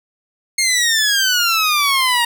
15% pulse exponential sweep, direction down, 2159 to 933 Hz, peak -7 dBFS, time 0.58-2.25 s, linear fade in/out 5 ms, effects none

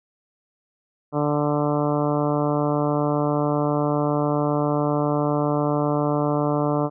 harmonic tone, 147.4 Hz, D3, 7 cents sharp, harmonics 1 / 2 / 3 / 4 / 5 / 6 / 7 / 8 / 9, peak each -25 / -24 / -27 / -26 / -30 / -33 / -32 / -33 / -38 dBFS, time 1.12-6.9 s, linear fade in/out 50 ms, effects none

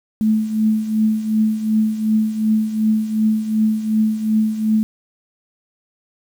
sine tone with tremolo, 217.3 Hz, A3, 21 cents flat, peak -11 dBFS, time 0.21-4.83 s, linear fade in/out 0 ms, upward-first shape triangle, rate 2.7 Hz, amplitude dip 75%, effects 7-bit

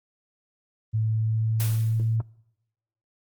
sine tone with pitch glide, 110 to 112.51 Hz, A2 to A2, 0 to +39 cents, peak -21 dBFS, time 0.93-2.22 s, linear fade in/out 20 ms, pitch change +39 cents, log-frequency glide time 1.03-2.07 s
white noise with exponential decay, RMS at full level -30 dBFS, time 1.6-2.16 s, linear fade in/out 0 ms, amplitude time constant 120 ms
clicks, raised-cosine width 1 ms, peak -26 / -29 dBFS, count 2, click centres 2.202 / 2.205 s
effects noise-tail reverb RT60 0.9 s tail -25 dB re dry + Opus 24 kbps

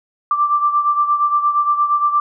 sine beating tone pair, 1174.7 / 1183.3 Hz, D6 / D6, 0 / +13 cents, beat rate 8.6 Hz, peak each -14 / -20 dBFS, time 0.31-2.2 s, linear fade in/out 2 ms, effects none

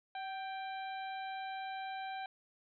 harmonic tone with a mistuned harmonic, 788 Hz, G5, 9 cents sharp, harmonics 1 / 2 / 3 / 4 / 5, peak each -40 / -48 / -51 / -56 / -54 dBFS, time 0.15-2.26 s, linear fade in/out 2 ms, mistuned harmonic 1, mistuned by -48 cents, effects none

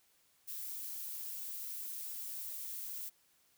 violet noise with amplitude modulation, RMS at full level -41 dBFS, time 0.47-3.1 s, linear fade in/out 20 ms, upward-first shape sine, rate 209 Hz, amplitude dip 45%, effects white hiss -71 dBFS RMS until 3.57 s

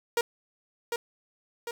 sawtooth tone with echo, 471.1 Hz, A#4, 18 cents sharp, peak -19 dBFS, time 0.17-0.21 s, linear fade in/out 2 ms, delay 750 ms, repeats 2, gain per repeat -5 dB, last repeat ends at 1.71 s, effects none

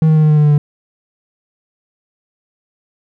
triangle tone with pitch steps, 158.4 / 156.67 / 154.96 / 153.27 / 151.6 / 149.94 / 148.31 / 146.69 Hz, D#3 / D#3 / D#3 / D#3 / D#3 / D3 / D3 / D3, +31 / +12 / -7 / -26 / -45 / +36 / +17 / -2 cents, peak -5 dBFS, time 0.02-0.58 s, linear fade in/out 2 ms, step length 70 ms, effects none

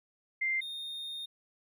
sine / triangle tone pair in turn, 2093 / 3676 Hz, C7 / A#7, 0 / -25 cents, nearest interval minor seventh, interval 975 cents, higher second, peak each -28 / -36 dBFS, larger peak first, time 0.41-0.61 / 0.61-1.26 s, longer second, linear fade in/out 10 ms, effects none

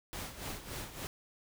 pink noise with tremolo, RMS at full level -40 dBFS, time 0.13-1.07 s, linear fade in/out 0 ms, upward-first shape sine, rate 3.5 Hz, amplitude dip 70%, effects none

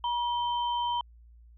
sine tone pair together, 960 / 3099 Hz, B5 / G7, -49 / -21 cents, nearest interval octave + minor sixth, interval 2028 cents, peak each -27 / -36 dBFS, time 0.04-1.01 s, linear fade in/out 2 ms, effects added 58 Hz sine -51 dBFS peak until 1.57 s

